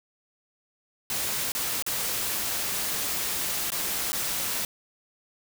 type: noise with dropouts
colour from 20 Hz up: white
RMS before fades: -29 dBFS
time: 1.1-4.65 s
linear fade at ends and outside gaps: 1 ms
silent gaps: 1.52-1.55 / 1.824-1.864 / 3.704-3.719 / 4.12-4.13 s
effects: none